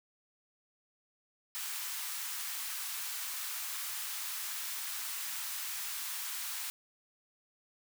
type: high-pass noise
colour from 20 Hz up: white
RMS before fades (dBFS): -39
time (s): 1.55-6.7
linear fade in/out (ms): 0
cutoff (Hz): 930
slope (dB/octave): 24
effects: none